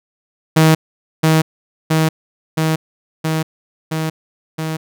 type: tone with echo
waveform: sawtooth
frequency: 158.7 Hz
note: D#3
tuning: 35 cents sharp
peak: -4 dBFS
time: 0.56-0.75 s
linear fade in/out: 10 ms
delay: 670 ms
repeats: 6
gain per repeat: -2 dB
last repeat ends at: 4.77 s
effects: none